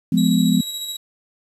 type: chord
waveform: sine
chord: F diminished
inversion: none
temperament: just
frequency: 174.61 / 209.5 / 251.4 Hz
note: F3 / Ab3 / Cb4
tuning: 0 / +15 / +31 cents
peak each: -18 dBFS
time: 0.12-0.61 s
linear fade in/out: 5 ms
type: tone with tremolo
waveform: sawtooth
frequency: 3863 Hz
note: B7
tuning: 39 cents flat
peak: -22 dBFS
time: 0.17-0.97 s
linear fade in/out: 10 ms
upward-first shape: square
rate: 14 Hz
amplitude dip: 30%
effects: resampled to 32000 Hz + 8-bit

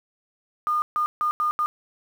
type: tone bursts at uneven times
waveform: sine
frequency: 1217 Hz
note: D#6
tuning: 39 cents flat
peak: -20 dBFS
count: 5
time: 0.67-0.82 / 0.96-1.06 / 1.21-1.31 / 1.4-1.51 / 1.59-1.66 s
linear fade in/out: 0 ms
effects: 8-bit

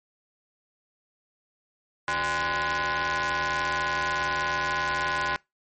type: ring-modulated tone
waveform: sawtooth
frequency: 219.7 Hz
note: A3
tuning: 2 cents flat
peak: -18 dBFS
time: 2.08-5.36 s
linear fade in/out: 0 ms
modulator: 1250 Hz
effects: noise-tail reverb RT60 0.2 s tail -24 dB re dry + MP3 32 kbps

